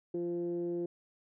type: tone with low-pass filter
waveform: 15% pulse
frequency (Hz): 173.1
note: F3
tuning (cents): -15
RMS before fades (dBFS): -35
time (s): 0.14-0.86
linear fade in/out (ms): 5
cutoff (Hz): 390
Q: 9.2
effects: none